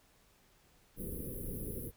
pink band-stop noise, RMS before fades -41 dBFS, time 0.96-1.92 s, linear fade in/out 50 ms, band 520 to 10000 Hz, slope 96 dB/octave, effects pink hiss -67 dBFS RMS until 1.96 s

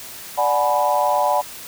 sine chord, G# half-diminished seventh, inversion second, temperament equal with one note detuned, 587.3 / 740 / 847.6 / 987.8 Hz, D5 / F#5 / G#5 / B5, 0 / 0 / +35 / 0 cents, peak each -21 dBFS, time 0.37-1.42 s, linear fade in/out 20 ms, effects white hiss -36 dBFS RMS until 1.67 s

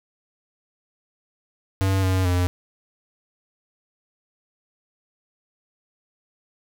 square tone with pitch steps, 96.1 / 93.7 / 89.4 Hz, G2 / F#2 / F2, -34 / +22 / +41 cents, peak -19 dBFS, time 1.81-2.47 s, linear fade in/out 0 ms, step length 220 ms, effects none

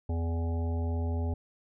harmonic tone, 83.4 Hz, E2, 21 cents sharp, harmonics 1 / 3 / 5 / 7 / 9 / 10, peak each -28 / -38 / -42 / -45 / -47 / -48 dBFS, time 0.09-1.34 s, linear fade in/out 5 ms, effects none

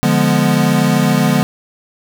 square chord, D diminished seventh, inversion none, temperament equal, 146.83 / 174.61 / 207.7 / 246.9 Hz, D3 / F3 / Ab3 / Cb4, 0 / 0 / 0 / 0 cents, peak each -17 dBFS, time 0.03-1.43 s, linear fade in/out 0 ms, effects none

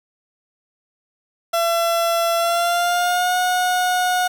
30% pulse tone with pitch glide, 675 to 727.6 Hz, E5 to F#5, +41 to -29 cents, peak -14 dBFS, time 1.53-4.28 s, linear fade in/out 10 ms, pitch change +130 cents, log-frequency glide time 2.37-3.37 s, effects 7-bit

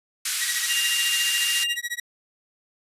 white band-pass noise, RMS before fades -27 dBFS, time 0.25-1.64 s, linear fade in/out 5 ms, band 1500 to 11000 Hz, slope 24 dB/octave
sawtooth tone with tremolo, 1916 Hz, A#6, 47 cents sharp, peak -21 dBFS, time 0.41-2 s, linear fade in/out 5 ms, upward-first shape sine, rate 14 Hz, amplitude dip 100%
triangle tone, 2804 Hz, F7, 6 cents sharp, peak -22 dBFS, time 0.67-1.77 s, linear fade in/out 50 ms
effects resampled to 32000 Hz

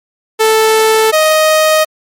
sawtooth tone pair in turn, 440 / 624.6 Hz, A4 / D#5, 0 / +7 cents, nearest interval tritone, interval 607 cents, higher second, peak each -3 dBFS, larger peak neither, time 0.39-1.12 / 1.12-1.85 s, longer neither, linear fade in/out 20 ms, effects MP3 64 kbps

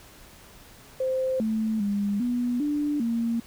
sine tone with pitch steps, 521 / 219.6 / 202.7 / 243.8 / 293.9 / 231.6 Hz, C5 / A3 / G#3 / B3 / D4 / A#3, -7 / -3 / -42 / -22 / +1 / -11 cents, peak -23 dBFS, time 1-3.4 s, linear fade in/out 5 ms, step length 400 ms, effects pink hiss -50 dBFS RMS until 3.46 s

